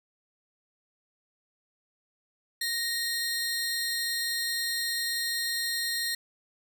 sawtooth tone pair together, 1864.7 / 4193 Hz, A#6 / C8, 0 / +3 cents, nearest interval octave + major second, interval 1403 cents, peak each -28 dBFS, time 2.61-6.15 s, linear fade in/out 5 ms, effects none

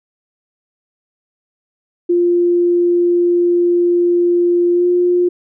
sine tone with pitch glide, 349.2 to 354.7 Hz, F4 to F4, 0 to +27 cents, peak -10 dBFS, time 2.09-5.29 s, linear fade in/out 10 ms, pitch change +27 cents, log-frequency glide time 4.73-4.86 s, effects none

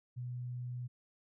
sine tone, 123.47 Hz, B2, in tune, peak -38 dBFS, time 0.16-0.88 s, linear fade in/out 20 ms, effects none

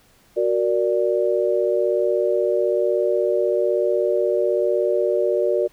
sine chord, Gb augmented, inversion none, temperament equal, 370 / 466.2 / 587.3 Hz, Gb4 / Bb4 / D5, 0 / 0 / 0 cents, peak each -21 / -22 / -21 dBFS, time 0.36-5.68 s, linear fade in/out 20 ms, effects pink hiss -56 dBFS RMS until 5.72 s

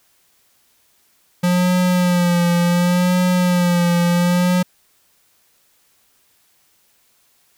square tone with vibrato, 177.1 Hz, F3, 24 cents sharp, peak -14 dBFS, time 1.43-4.63 s, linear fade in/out 10 ms, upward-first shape sine, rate 0.69 Hz, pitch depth 39 cents each way, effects white hiss -59 dBFS RMS until 7.57 s

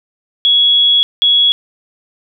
sine tone bursts at uneven times, 3350 Hz, G#7, 14 cents sharp, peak -7 dBFS, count 2, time 0.45-1.03 / 1.22-1.52 s, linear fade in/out 0 ms, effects none

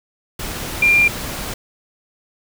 sine tone in noise, 2390 Hz, D7, 30 cents sharp, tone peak -10 dBFS, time 0.82-1.08 s, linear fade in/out 5 ms, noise pink, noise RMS -27 dBFS, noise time 0.39-1.54 s, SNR +14 dB, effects none

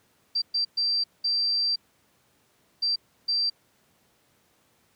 sine tone bursts at uneven times, 4699 Hz, D8, in tune, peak -22 dBFS, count 6, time 0.35-0.42 / 0.54-0.65 / 0.77-1.04 / 1.24-1.76 / 2.82-2.96 / 3.28-3.5 s, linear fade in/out 10 ms, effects pink hiss -65 dBFS RMS until 4.95 s + high-pass 100 Hz 12 dB/octave

